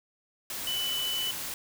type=tone in noise; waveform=sine; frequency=2987 Hz; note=F#7; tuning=16 cents sharp; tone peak=-29 dBFS; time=0.67-1.31 s; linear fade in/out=2 ms; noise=white; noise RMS=-36 dBFS; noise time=0.5-1.54 s; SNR=+4 dB; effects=none